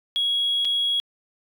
triangle tone with dropouts, 3322 Hz, G#7, in tune, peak -17 dBFS, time 0.16-1 s, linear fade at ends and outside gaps 0 ms, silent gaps 0.648-0.652 s, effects tanh soft clip ceiling -17 dBFS

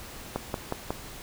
click train, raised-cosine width 1 ms, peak -14 dBFS, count 4, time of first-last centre 0.36-0.905 s, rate 5.5 Hz, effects pink hiss -43 dBFS RMS until 1.22 s

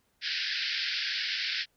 white band-pass noise, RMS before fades -32 dBFS, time 0.21-1.66 s, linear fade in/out 50 ms, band 1500 to 5200 Hz, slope 96 dB/octave, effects pink hiss -72 dBFS RMS until 1.76 s

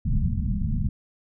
pink low-pass noise, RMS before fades -24 dBFS, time 0.05-0.89 s, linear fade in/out 5 ms, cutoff 230 Hz, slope 96 dB/octave, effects none

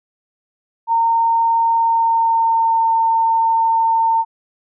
sine tone with pitch glide, 917 to 906.5 Hz, A#5 to A#5, -29 to -49 cents, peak -12 dBFS, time 0.87-4.25 s, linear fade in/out 50 ms, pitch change -20 cents, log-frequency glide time 1.73-2.9 s, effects none

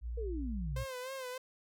sine tone, 58.7 Hz, A#1, 13 cents sharp, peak -36 dBFS, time 0.01-0.86 s, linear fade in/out 50 ms
sine exponential sweep, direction down, 482.4 to 110 Hz, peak -38 dBFS, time 0.17-0.84 s, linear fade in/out 10 ms
sawtooth tone with vibrato, 518 Hz, C5, 17 cents flat, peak -36 dBFS, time 0.76-1.38 s, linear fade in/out 5 ms, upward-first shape sine, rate 3.3 Hz, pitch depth 69 cents each way
effects none

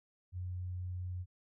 sine tone, 90.5 Hz, F#2, 38 cents flat, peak -37 dBFS, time 0.32-1.26 s, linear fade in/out 50 ms, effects none

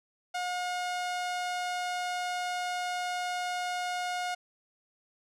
sawtooth tone, 719 Hz, F#5, 50 cents flat, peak -27 dBFS, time 0.34-4.35 s, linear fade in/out 10 ms, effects low-pass 8000 Hz 12 dB/octave

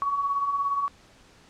sine beating tone pair, 1108.7 / 1125.7 Hz, C#6 / C#6, 0 / +26 cents, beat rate 17 Hz, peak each -33 / -24 dBFS, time 0.02-0.88 s, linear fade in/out 0 ms, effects pink hiss -55 dBFS RMS until 1.49 s + low-pass 7000 Hz 12 dB/octave

